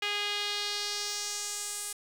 sawtooth tone with band-pass filter sweep, 411.6 Hz, G#4, 16 cents flat, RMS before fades -34 dBFS, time 0.02-1.93 s, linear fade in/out 5 ms, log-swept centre 2800 to 9300 Hz, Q 2.1, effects 9-bit

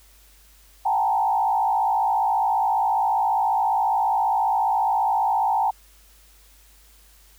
sine tone with frequency modulation, 841 Hz, G#5, 22 cents sharp, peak -18 dBFS, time 0.85-5.71 s, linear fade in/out 10 ms, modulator 54.7 Hz, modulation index 1.6, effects added 50 Hz sine -53 dBFS peak until 7.38 s + white hiss -55 dBFS RMS until 7.38 s

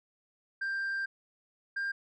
sine tone pair in turn, 1583 / 1596.8 Hz, G6 / G6, +17 / +32 cents, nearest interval unison, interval 15 cents, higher second, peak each -28 dBFS, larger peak neither, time 0.61-1.06 / 1.76-1.92 s, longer first, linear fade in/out 10 ms, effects tanh soft clip ceiling -30 dBFS

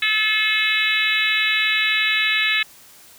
harmonic tone, 431.6 Hz, A4, 33 cents flat, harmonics 3 / 4 / 5 / 6 / 7 / 8 / 9, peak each -32 / -23 / -22 / -22 / -28 / -27 / -25 dBFS, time 0.02-2.63 s, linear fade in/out 5 ms, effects white hiss -47 dBFS RMS until 3.18 s

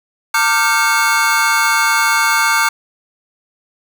square tone cluster, 906 / 1179 / 1399 / 1554 / 2199 Hz, A#5 / D6 / F6 / G6 / C#7, -50 / +6 / +3 / -16 / -14 cents, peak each -19 dBFS, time 0.34-2.69 s, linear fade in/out 5 ms, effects none

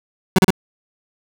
30% pulse tone bursts, 187.6 Hz, F#3, 24 cents sharp, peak -6 dBFS, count 3, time 0.36-0.505 s, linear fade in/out 2 ms, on 25 ms, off 35 ms, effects none

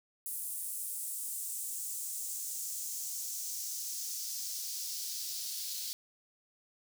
white noise with high-pass filter sweep, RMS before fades -39 dBFS, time 0.26-5.93 s, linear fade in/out 0 ms, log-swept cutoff 9800 to 4400 Hz, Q 2.1, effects none

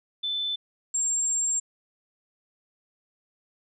sine tone pair in turn, 3520 / 7429 Hz, A7 / A#8, 0 / -7 cents, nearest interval octave + minor second, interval 1293 cents, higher second, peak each -26 / -23 dBFS, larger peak second, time 0.23-0.56 / 0.94-1.6 s, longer second, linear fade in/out 10 ms, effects none

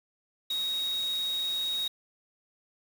sine tone in noise, 3773 Hz, A#7, 20 cents sharp, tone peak -28 dBFS, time 0.5-1.88 s, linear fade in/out 5 ms, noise white, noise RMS -44 dBFS, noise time 0.5-1.88 s, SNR +13 dB, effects none

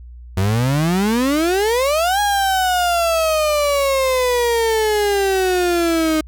35% pulse exponential two-way sweep, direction up then down, 91.2 to 829 to 308.9 Hz, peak -13 dBFS, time 0.37-6.21 s, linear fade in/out 5 ms, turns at 2.2 s, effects added 60 Hz sine -34 dBFS peak until 6.27 s

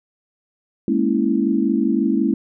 sine chord, A# half-diminished seventh, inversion third, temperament equal, 207.7 / 233.1 / 277.2 / 329.6 Hz, G#3 / A#3 / C#4 / E4, 0 / 0 / 0 / 0 cents, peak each -21 dBFS, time 0.88-2.34 s, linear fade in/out 2 ms, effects none

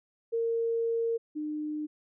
sine tone pair in turn, 460 / 302.8 Hz, A#4 / D#4, -23 / -47 cents, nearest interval perfect fifth, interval 724 cents, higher first, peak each -26 / -31 dBFS, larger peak first, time 0.32-1.18 / 1.35-1.87 s, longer first, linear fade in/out 20 ms, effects none

